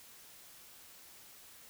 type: silence
effects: white hiss -56 dBFS RMS until 1.69 s